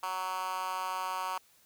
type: tone with high-pass filter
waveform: 10% pulse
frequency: 186 Hz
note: F#3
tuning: 9 cents sharp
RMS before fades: -35 dBFS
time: 0.03-1.38 s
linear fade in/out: 2 ms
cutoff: 1000 Hz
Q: 3.1
effects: white hiss -64 dBFS RMS until 1.65 s